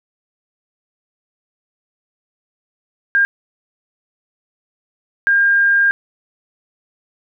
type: tone bursts at uneven times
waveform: sine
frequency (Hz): 1607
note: G6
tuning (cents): +43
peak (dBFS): -10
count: 2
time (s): 3.15-3.25 / 5.27-5.91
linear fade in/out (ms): 0
effects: none